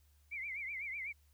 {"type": "tone with vibrato", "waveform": "sine", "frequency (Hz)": 2203, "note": "C#7", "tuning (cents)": -11, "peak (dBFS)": -39, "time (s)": [0.31, 1.13], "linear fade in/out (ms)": 20, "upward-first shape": "triangle", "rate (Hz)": 8, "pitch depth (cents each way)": 160, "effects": ["added 73 Hz sine -65 dBFS peak until 1.33 s", "white hiss -75 dBFS RMS until 1.33 s"]}